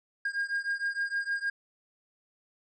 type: beating tone pair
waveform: triangle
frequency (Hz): 1616 / 1622.5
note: G#6 / G#6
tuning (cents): -48 / -41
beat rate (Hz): 6.5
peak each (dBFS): -30 / -31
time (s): 0.25-1.5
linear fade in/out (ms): 5
effects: resampled to 22050 Hz